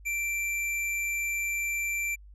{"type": "tone with hard clipping", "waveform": "sine", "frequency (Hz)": 2349, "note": "D7", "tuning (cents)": 0, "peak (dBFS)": -29, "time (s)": [0.05, 2.16], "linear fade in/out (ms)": 20, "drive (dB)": 18, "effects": ["added 50 Hz sine -47 dBFS peak until 2.34 s", "resampled to 32000 Hz"]}